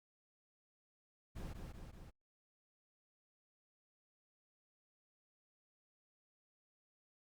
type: noise with echo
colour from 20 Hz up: brown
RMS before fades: -45 dBFS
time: 1.35-1.54 s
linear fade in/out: 20 ms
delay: 190 ms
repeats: 3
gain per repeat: -3 dB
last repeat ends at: 2.11 s
effects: Opus 48 kbps